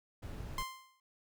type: noise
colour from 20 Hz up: brown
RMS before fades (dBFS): -43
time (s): 0.22-0.63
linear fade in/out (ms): 10
type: tone with exponential decay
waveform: sawtooth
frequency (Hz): 1046.5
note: C6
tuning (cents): 0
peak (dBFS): -30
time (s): 0.58-1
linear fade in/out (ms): 2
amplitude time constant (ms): 90
effects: none